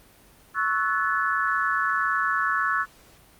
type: chord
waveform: sine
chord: F# minor seventh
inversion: second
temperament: equal with one note detuned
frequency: 1108.7 / 1318.5 / 1480 / 1722.8 Hz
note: C#6 / E6 / F#6 / A6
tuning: 0 / 0 / 0 / -37 cents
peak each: -27 dBFS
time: 0.54-2.86 s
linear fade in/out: 50 ms
effects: pink hiss -54 dBFS RMS until 3.39 s + Opus 32 kbps